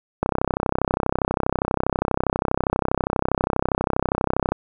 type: click train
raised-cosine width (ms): 1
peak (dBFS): -5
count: 140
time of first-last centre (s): 0.23-4.52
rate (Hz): 32.4
effects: none